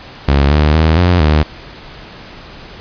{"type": "tone with pitch steps", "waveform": "sawtooth", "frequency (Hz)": [70.1, 75.2, 79.4, 89, 76.2], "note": ["C#2", "D2", "D#2", "F2", "D#2"], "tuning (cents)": [20, 42, 36, 33, -36], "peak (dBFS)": -4, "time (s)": [0.28, 1.43], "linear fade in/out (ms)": 5, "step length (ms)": 230, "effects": ["pink hiss -34 dBFS RMS until 2.8 s", "resampled to 11025 Hz"]}